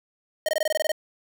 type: tone bursts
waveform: square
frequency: 622.3 Hz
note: D#5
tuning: in tune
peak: -21 dBFS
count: 10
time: 0.46-0.918 s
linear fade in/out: 2 ms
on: 26 ms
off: 22 ms
effects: 8-bit